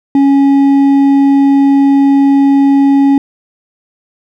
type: tone with hard clipping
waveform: triangle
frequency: 277 Hz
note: C#4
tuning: 1 cent flat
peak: -6 dBFS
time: 0.15-3.18 s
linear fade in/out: 2 ms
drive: 8 dB
effects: none